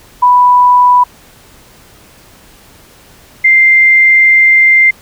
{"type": "tone pair in turn", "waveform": "sine", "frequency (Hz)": [987.8, 2093], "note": ["B5", "C7"], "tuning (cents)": [0, 0], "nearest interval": "octave + minor second", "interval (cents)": 1300, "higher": "second", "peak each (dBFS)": -3, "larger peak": "neither", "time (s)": [[0.22, 1.04], [3.44, 4.91]], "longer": "second", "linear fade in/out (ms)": 10, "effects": ["pink hiss -41 dBFS RMS until 5.01 s"]}